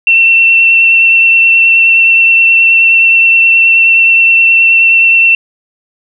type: tone with vibrato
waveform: sine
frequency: 2700 Hz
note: E7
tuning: 41 cents sharp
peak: -3 dBFS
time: 0.07-5.35 s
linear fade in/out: 2 ms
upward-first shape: sine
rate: 9.5 Hz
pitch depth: 11 cents each way
effects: none